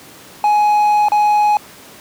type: tone with dropouts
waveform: triangle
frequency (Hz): 837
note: G#5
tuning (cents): +13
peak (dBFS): -8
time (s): 0.44-1.57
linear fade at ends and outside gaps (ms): 1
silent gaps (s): 1.085-1.119
effects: pink hiss -39 dBFS RMS until 2 s + high-pass 150 Hz 12 dB/octave